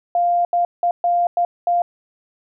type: tone bursts at uneven times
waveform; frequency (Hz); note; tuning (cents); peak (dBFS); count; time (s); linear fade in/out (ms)
sine; 698.5; F5; 0; -14; 6; 0.15-0.45 / 0.53-0.65 / 0.83-0.91 / 1.04-1.27 / 1.37-1.45 / 1.67-1.82; 2
effects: none